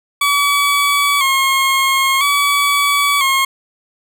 20% pulse tone with vibrato, 1108.7 Hz, C#6, in tune, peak -7 dBFS, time 0.21-3.45 s, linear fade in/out 5 ms, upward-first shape square, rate 0.5 Hz, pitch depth 49 cents each way, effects none

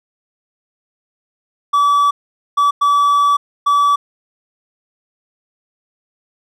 triangle tone bursts at uneven times, 1149 Hz, D6, 38 cents flat, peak -8 dBFS, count 4, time 1.73-2.11 / 2.57-2.71 / 2.81-3.37 / 3.66-3.96 s, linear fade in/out 10 ms, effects none

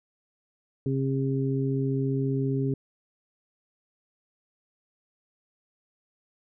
harmonic tone, 134.9 Hz, C#3, 47 cents flat, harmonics 1 / 2 / 3, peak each -26 / -29 / -31 dBFS, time 0.86-2.74 s, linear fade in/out 2 ms, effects none

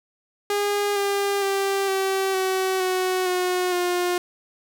sawtooth tone with pitch steps, 408.5 / 400.6 / 392.8 / 385.1 / 377.6 / 370.3 / 363.1 / 356 Hz, G#4 / G4 / G4 / G4 / F#4 / F#4 / F#4 / F4, -29 / +38 / +4 / -31 / +35 / +1 / -33 / +33 cents, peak -17 dBFS, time 0.5-4.18 s, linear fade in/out 2 ms, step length 460 ms, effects none

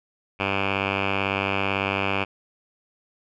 5% pulse tone with low-pass filter, 98 Hz, G2, in tune, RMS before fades -25 dBFS, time 0.39-2.25 s, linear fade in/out 20 ms, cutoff 2400 Hz, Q 6.2, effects none

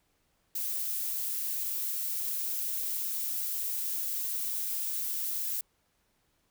violet noise, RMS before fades -33 dBFS, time 0.55-5.61 s, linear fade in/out 5 ms, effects pink hiss -73 dBFS RMS until 6.5 s

